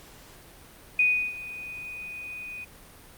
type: tone with ADSR envelope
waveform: sine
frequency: 2475 Hz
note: D#7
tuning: 10 cents flat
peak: -17 dBFS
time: 0.99-2.65 s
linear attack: 4 ms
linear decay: 330 ms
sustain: -18 dB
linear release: 15 ms
effects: pink hiss -50 dBFS RMS until 3.17 s + Opus 48 kbps